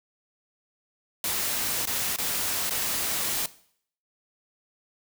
white noise with dropouts, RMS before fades -28 dBFS, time 1.24-3.46 s, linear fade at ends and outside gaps 2 ms, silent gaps 1.855-1.872 / 2.162-2.185 / 2.696-2.707 s, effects noise-tail reverb RT60 0.6 s tail -18 dB re dry

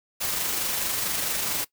white noise with amplitude modulation, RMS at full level -26 dBFS, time 0.2-1.65 s, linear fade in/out 20 ms, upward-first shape sine, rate 24.5 Hz, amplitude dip 30%, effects noise-tail reverb RT60 0.1 s tail -20 dB re dry

